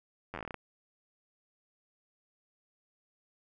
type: slowing click train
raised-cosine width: 0.5 ms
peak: -24 dBFS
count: 11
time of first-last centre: 0.34-0.543 s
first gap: 10 ms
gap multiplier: 1.15
effects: none